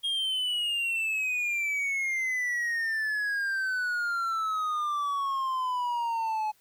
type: exponential sweep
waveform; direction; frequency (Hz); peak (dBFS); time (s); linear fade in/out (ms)
triangle; down; 3261 to 849; -25; 0.03-6.52; 20
effects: white hiss -65 dBFS RMS until 6.6 s